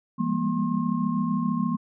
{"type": "tone cluster", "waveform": "sine", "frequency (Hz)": [169.3, 197.5, 204.4, 238.1, 1070], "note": ["E3", "G3", "G#3", "A#3", "C6"], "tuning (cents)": [46, 13, -27, 37, 38], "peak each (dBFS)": [-29, -34, -28, -26, -33], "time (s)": [0.18, 1.77], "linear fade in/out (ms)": 20, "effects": []}